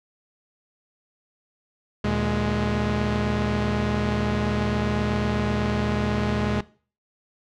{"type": "tone cluster", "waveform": "sawtooth", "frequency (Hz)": [76.4, 118.4, 208.7], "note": ["D#2", "A#2", "G#3"], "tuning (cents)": [-31, 27, 9], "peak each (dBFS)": [-24, -24, -20], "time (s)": [2.04, 6.61], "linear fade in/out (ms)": 5, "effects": ["noise-tail reverb RT60 0.4 s tail -19 dB re dry", "low-pass 4000 Hz 12 dB/octave"]}